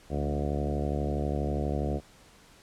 harmonic tone with a mistuned harmonic, 72.3 Hz, D2, 27 cents flat, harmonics 1 / 2 / 3 / 4 / 5 / 6 / 7 / 8 / 9 / 10, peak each -31 / -34 / -36 / -37 / -38 / -39 / -39 / -40 / -41 / -41 dBFS, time 0.09-2.01 s, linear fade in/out 50 ms, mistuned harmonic 2, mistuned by +29 cents, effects pink hiss -56 dBFS RMS until 2.62 s + low-pass 10000 Hz 12 dB/octave

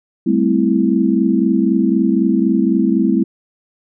sine chord, A minor seventh, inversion third, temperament equal with one note detuned, 196 / 220 / 259.8 / 329.6 Hz, G3 / A3 / C4 / E4, 0 / 0 / -12 / 0 cents, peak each -17 dBFS, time 0.26-3.24 s, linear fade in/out 10 ms, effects none

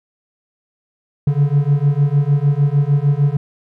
triangle beating tone pair, 140.2 / 146.8 Hz, C#3 / D3, +20 / 0 cents, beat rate 6.6 Hz, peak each -13 dBFS, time 1.27-3.37 s, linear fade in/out 5 ms, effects none

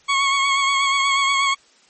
20% pulse tone with vibrato, 1103 Hz, C#6, 9 cents flat, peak -11 dBFS, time 0.08-1.55 s, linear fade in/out 20 ms, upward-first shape sine, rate 8.3 Hz, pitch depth 28 cents each way, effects white hiss -54 dBFS RMS until 1.89 s + MP3 32 kbps

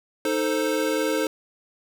square chord, A diminished, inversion second, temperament equal, 311.1 / 440 / 523.3 Hz, Eb4 / A4 / C5, 0 / 0 / 0 cents, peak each -27 dBFS, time 0.25-1.27 s, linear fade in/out 2 ms, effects none

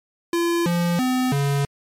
square tone with pitch steps, 341.1 / 172.9 / 254.8 / 140.9 Hz, F4 / F3 / C4 / C#3, -41 / -17 / -46 / +29 cents, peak -19 dBFS, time 0.33-1.65 s, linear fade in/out 2 ms, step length 330 ms, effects MP3 64 kbps

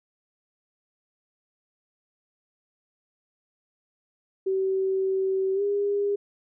sine tone with pitch glide, 382.5 to 405.2 Hz, G4 to G#4, -42 to -43 cents, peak -22 dBFS, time 4.46-6.16 s, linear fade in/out 10 ms, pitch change +99 cents, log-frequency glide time 5.54-5.62 s, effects none

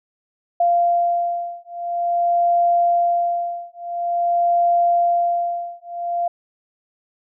sine beating tone pair, 693 / 693.48 Hz, F5 / F5, -14 / -12 cents, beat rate 0.48 Hz, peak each -19 dBFS, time 0.6-6.28 s, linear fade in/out 5 ms, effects none

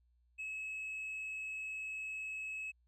triangle tone with tanh clipping, 2579 Hz, E7, 39 cents flat, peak -40 dBFS, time 0.38-2.72 s, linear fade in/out 20 ms, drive 6 dB, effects added 60 Hz sine -69 dBFS peak until 2.87 s

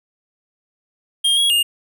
square tone with pitch steps, 3221 / 3314 / 2831 Hz, G7 / G#7 / F7, +46 / -4 / +23 cents, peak -14 dBFS, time 1.24-1.63 s, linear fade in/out 10 ms, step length 130 ms, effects none

